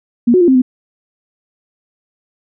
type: tone with pitch steps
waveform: sine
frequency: 238.4 / 365.8 / 347.3 / 262.3 / 254.1 Hz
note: A#3 / F#4 / F4 / C4 / B3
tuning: +39 / -20 / -10 / +4 / +49 cents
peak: -6 dBFS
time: 0.27-0.62 s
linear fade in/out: 10 ms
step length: 70 ms
effects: none